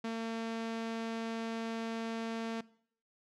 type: tone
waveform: sawtooth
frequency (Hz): 226.9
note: A#3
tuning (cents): -47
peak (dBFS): -31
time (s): 0.04-2.61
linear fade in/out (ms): 5
effects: noise-tail reverb RT60 0.6 s tail -20 dB re dry + low-pass 5000 Hz 12 dB/octave

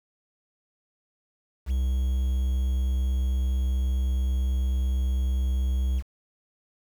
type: tone with quantisation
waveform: triangle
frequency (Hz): 64.6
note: C2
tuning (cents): -21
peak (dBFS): -20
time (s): 1.66-6.03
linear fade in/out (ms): 50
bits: 8
effects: none

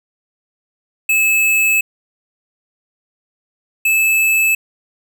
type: tone pair in turn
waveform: square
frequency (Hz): 2601 / 2613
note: E7 / E7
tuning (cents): -24 / -16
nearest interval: unison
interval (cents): 8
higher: second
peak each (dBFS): -12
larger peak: neither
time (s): 1.09-1.81 / 3.85-4.55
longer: first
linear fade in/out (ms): 5
effects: none

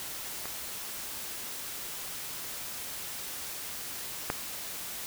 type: clicks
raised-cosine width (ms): 0.5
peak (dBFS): -24 / -13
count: 2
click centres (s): 0.456 / 4.301
effects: white hiss -39 dBFS RMS until 5.06 s

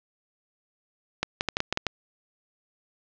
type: clicks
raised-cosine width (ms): 0.2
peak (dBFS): -7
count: 8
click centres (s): 1.23 / 1.409 / 1.487 / 1.569 / 1.604 / 1.726 / 1.774 / 1.867
effects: low-pass 5000 Hz 12 dB/octave

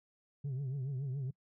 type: tone with vibrato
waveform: sine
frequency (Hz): 134.7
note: C#3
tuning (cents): -49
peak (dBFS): -32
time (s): 0.44-1.31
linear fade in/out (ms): 10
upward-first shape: triangle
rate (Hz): 7.1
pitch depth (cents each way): 140
effects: noise-tail reverb RT60 0.1 s tail -25 dB re dry + tanh soft clip ceiling -34 dBFS

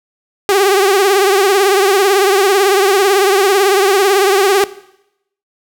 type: tone with vibrato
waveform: sawtooth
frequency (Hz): 392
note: G4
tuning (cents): 0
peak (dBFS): -5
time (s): 0.49-4.64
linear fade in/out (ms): 0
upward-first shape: triangle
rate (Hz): 18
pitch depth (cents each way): 110
effects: noise-tail reverb RT60 0.8 s tail -18 dB re dry

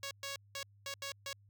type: tone bursts at uneven times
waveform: 5% pulse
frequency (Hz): 554.4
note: C#5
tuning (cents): 0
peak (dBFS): -28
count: 6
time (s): 0.03-0.11 / 0.23-0.36 / 0.55-0.63 / 0.86-0.94 / 1.02-1.12 / 1.26-1.33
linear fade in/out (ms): 2
effects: added 101 Hz sine -61 dBFS peak until 1.49 s

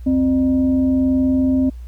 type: tone with frequency modulation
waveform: sine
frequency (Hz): 261.6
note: C4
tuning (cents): 0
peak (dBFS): -13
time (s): 0.06-1.7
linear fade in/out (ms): 10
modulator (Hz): 343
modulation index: 0.36
effects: added 60 Hz sine -30 dBFS peak until 1.87 s + pink hiss -57 dBFS RMS until 1.87 s

